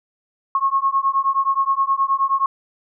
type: beating tone pair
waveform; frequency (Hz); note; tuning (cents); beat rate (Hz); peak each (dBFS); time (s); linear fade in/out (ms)
sine; 1084 / 1093.5; C#6 / C#6; -39 / -24; 9.5; -19; 0.55-2.46; 2
effects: none